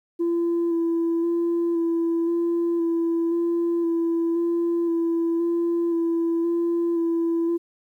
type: tone with vibrato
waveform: sine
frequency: 337.1 Hz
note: E4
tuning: 39 cents sharp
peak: -18 dBFS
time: 0.19-7.58 s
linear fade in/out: 20 ms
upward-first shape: square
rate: 0.96 Hz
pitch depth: 15 cents each way
effects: tanh soft clip ceiling -18 dBFS + 10-bit